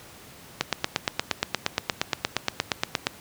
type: click train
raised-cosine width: 0.2 ms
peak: -4 dBFS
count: 22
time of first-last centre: 0.61-3.069 s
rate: 8.54 Hz
effects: pink hiss -47 dBFS RMS until 3.2 s + high-pass 80 Hz 12 dB/octave